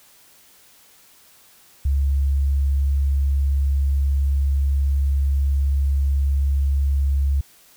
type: tone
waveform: sine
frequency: 69.3 Hz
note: C#2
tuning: in tune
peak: -16 dBFS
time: 1.85-7.41 s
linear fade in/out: 5 ms
effects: white hiss -52 dBFS RMS until 7.76 s